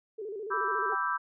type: tone with vibrato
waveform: sine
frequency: 414.8 Hz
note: G#4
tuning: 2 cents flat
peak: -35 dBFS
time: 0.18-0.95 s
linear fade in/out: 10 ms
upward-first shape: square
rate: 14 Hz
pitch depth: 99 cents each way
type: chord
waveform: sine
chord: E minor seventh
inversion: second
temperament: equal with one note detuned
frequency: 987.8 / 1166.5 / 1318.5 / 1568 Hz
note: B5 / D6 / E6 / G6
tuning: 0 / -12 / 0 / 0 cents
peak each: -33 dBFS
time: 0.5-1.18 s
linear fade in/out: 20 ms
type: tone with exponential decay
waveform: sine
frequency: 785 Hz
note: G5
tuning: 2 cents sharp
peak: -35 dBFS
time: 0.92-1.15 s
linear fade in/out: 1 ms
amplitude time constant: 50 ms
effects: none